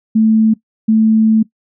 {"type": "tone pair in turn", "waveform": "sine", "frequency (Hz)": [220, 220], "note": ["A3", "A3"], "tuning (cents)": [0, 0], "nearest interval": "unison", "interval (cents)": 0, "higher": "neither", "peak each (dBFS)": -7, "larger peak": "neither", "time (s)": [[0.15, 0.54], [0.88, 1.43]], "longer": "second", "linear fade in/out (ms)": 10, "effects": ["noise-tail reverb RT60 0.1 s tail -19 dB re dry"]}